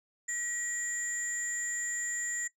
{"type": "tone cluster", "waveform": "sine", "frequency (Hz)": [1915, 7020, 7510], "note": ["A#6", "A8", "A#8"], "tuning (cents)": [46, -5, 12], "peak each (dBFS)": [-35, -34, -39], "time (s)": [0.28, 2.48], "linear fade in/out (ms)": 10, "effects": ["noise-tail reverb RT60 0.1 s tail -18 dB re dry", "tanh soft clip ceiling -26 dBFS"]}